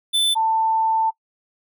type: tone pair in turn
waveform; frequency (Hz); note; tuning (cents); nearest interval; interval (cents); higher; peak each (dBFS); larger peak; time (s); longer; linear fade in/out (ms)
square / sine; 3520 / 890; A7 / A5; 0 / +20; 2 octaves; 2380; first; -16; neither; 0.13-0.35 / 0.35-1.11; second; 20
effects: noise-tail reverb RT60 0.1 s tail -21 dB re dry